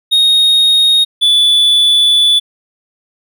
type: tone pair in turn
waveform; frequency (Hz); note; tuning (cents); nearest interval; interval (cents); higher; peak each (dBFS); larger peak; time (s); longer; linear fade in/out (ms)
triangle; 3729 / 3463; A#7 / A7; 0 / -28; minor second; 128; first; -5; neither; 0.11-1.05 / 1.21-2.4; second; 20
effects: none